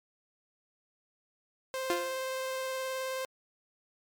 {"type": "tone with vibrato", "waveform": "sawtooth", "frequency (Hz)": 523.3, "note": "C5", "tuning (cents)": 0, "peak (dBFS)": -29, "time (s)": [1.74, 3.25], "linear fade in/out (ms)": 0, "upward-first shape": "sine", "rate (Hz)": 19, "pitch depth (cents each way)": 10}
{"type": "tone with exponential decay", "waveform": "sawtooth", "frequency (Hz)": 349.2, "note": "F4", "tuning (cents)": 0, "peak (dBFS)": -22, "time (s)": [1.9, 2.23], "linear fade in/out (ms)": 1, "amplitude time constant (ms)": 71}
{"effects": ["MP3 96 kbps"]}